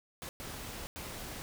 pink noise bursts at uneven times, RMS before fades -43 dBFS, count 3, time 0.22-0.29 / 0.4-0.87 / 0.96-1.42 s, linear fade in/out 0 ms, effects none

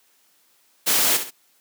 white noise with echo, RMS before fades -19 dBFS, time 0.86-1.18 s, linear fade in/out 20 ms, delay 65 ms, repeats 2, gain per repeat -9 dB, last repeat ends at 1.31 s, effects white hiss -61 dBFS RMS until 1.6 s + high-pass 200 Hz 12 dB/octave

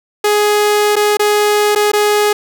sawtooth tone with dropouts, 417.2 Hz, G#4, 8 cents sharp, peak -6 dBFS, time 0.24-2.33 s, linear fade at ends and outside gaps 5 ms, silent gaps 0.957-0.964 / 1.171-1.194 / 1.751-1.758 / 1.918-1.933 s, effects none

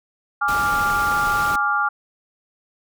sine chord, D diminished, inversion second, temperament equal, 830.6 / 1174.7 / 1396.9 Hz, Ab5 / D6 / F6, 0 / 0 / 0 cents, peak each -24 / -22 / -20 dBFS, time 0.41-1.89 s, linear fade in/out 10 ms
pink noise, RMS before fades -30 dBFS, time 0.48-1.56 s, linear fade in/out 5 ms
effects none

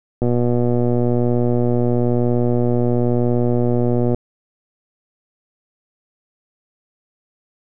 click train, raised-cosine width 2 ms, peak -6 dBFS, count 476, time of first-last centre 0.22-4.146 s, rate 121 Hz, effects none

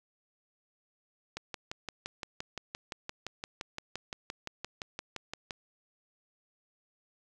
click train, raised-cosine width 0.2 ms, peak -20 dBFS, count 25, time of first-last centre 1.37-5.508 s, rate 5.8 Hz, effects none

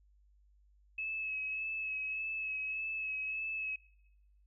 sine tone with vibrato, 2586 Hz, E7, 34 cents flat, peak -35 dBFS, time 0.98-3.76 s, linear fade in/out 5 ms, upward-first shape sine, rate 1.7 Hz, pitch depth 23 cents each way, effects noise-tail reverb RT60 1.0 s tail -25 dB re dry + added 50 Hz sine -63 dBFS peak until 4.46 s

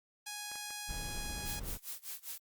5% pulse tone, 830.6 Hz, G#5, in tune, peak -29 dBFS, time 0.26-1.6 s, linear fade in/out 10 ms
clicks, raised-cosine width 0.5 ms, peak -36 dBFS, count 3, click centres 0.516 / 0.556 / 0.706 s
brown noise, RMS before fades -42 dBFS, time 0.88-1.78 s, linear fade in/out 20 ms
blue noise with tremolo, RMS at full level -41 dBFS, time 1.46-2.38 s, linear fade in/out 2 ms, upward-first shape sine, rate 5 Hz, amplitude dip 95%
effects Opus 48 kbps

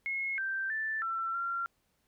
sine tone with pitch steps, 2168 / 1566 / 1763 / 1344 / 1376 Hz, C#7 / G6 / A6 / E6 / F6, -39 / -2 / +3 / +33 / -26 cents, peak -31 dBFS, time 0.06-1.66 s, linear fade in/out 0 ms, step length 320 ms, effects pink hiss -75 dBFS RMS until 2.07 s

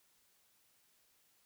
silence, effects white hiss -72 dBFS RMS until 1.45 s

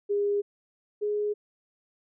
sine tone pair in turn, 407.3 / 416.8 Hz, G#4 / G#4, -34 / +6 cents, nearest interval unison, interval 40 cents, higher second, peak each -23 / -25 dBFS, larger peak first, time 0.09-0.42 / 1.01-1.34 s, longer neither, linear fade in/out 20 ms, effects none

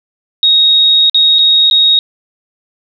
sine tone with dropouts, 3759 Hz, A#7, 14 cents sharp, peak -5 dBFS, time 0.43-1.99 s, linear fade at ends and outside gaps 1 ms, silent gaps 1.097-1.145 / 1.386-1.39 / 1.7-1.711 s, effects none

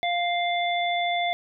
harmonic tone, 698.5 Hz, F5, in tune, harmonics 1 / 3 / 5, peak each -24 / -29 / -31 dBFS, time 0.03-1.33 s, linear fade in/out 0 ms, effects none

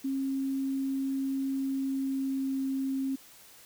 sine tone with pitch glide, 270 to 268.3 Hz, C#4 to C4, -45 to +44 cents, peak -28 dBFS, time 0.04-3.16 s, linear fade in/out 10 ms, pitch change -11 cents, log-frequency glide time 1.57-2.7 s, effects white hiss -54 dBFS RMS until 3.65 s

